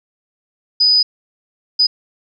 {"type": "tone bursts at uneven times", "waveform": "sine", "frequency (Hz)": 4978, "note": "D#8", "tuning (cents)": 0, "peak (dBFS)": -9, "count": 2, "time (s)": [[0.8, 1.03], [1.79, 1.87]], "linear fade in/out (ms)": 10, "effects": []}